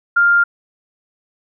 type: tone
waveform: sine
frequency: 1400 Hz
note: F6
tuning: 4 cents sharp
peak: -9 dBFS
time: 0.16-0.44 s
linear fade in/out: 10 ms
effects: none